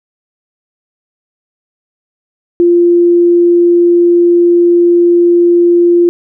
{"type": "tone", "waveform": "sine", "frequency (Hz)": 346.8, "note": "F4", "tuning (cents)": -12, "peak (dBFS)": -4, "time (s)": [2.6, 6.09], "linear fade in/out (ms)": 0, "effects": []}